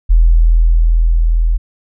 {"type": "tone with level ramp", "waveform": "sine", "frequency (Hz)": 41.2, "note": "E1", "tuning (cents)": 0, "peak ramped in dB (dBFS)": [-4, -9], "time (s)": [0.09, 1.58], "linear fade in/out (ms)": 20, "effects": []}